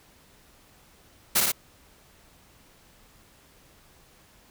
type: noise with echo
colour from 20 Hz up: white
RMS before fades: -21 dBFS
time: 1.35-1.41 s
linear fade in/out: 10 ms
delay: 55 ms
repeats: 2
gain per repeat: -2 dB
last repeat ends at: 1.52 s
effects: pink hiss -57 dBFS RMS until 4.5 s